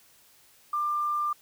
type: tone with quantisation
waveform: sine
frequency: 1192 Hz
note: D6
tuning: 25 cents sharp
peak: -25 dBFS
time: 0.73-1.33 s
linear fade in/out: 5 ms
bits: 9
effects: white hiss -59 dBFS RMS until 1.41 s